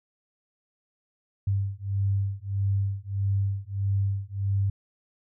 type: beating tone pair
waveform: sine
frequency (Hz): 98 / 99.6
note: G2 / G2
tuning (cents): 0 / +28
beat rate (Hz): 1.6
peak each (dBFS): -27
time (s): 1.47-4.7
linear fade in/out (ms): 5
effects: none